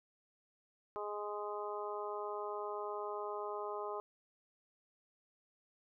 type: harmonic tone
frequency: 207.7 Hz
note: G#3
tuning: in tune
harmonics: 2 / 3 / 4 / 5 / 6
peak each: -42 / -46 / -46 / -45 / -47 dBFS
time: 0.96-4 s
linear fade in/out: 0 ms
effects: none